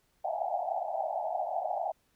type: band-pass noise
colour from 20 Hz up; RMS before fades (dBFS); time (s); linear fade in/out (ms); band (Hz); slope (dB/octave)
white; -33; 0.24-1.92; 10; 620 to 820; 96
effects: pink hiss -72 dBFS RMS until 2.15 s